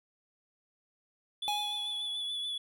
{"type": "tone with vibrato", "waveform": "triangle", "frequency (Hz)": 3433, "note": "A7", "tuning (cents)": -43, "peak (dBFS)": -32, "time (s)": [1.42, 2.58], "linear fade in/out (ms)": 5, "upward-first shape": "triangle", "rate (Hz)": 6.9, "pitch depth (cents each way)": 33}
{"type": "tone with exponential decay", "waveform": "square", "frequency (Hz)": 830.6, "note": "G#5", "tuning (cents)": 0, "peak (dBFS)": -30, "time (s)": [1.48, 2.27], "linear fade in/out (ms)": 0, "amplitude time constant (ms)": 170}
{"effects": []}